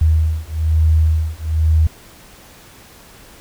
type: beating tone pair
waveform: sine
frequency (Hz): 78.6 / 79.7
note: D#2 / D#2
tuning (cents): +18 / +42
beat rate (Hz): 1.1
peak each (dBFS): -15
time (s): 0.01-1.87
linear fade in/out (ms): 5
effects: pink hiss -43 dBFS RMS until 3.4 s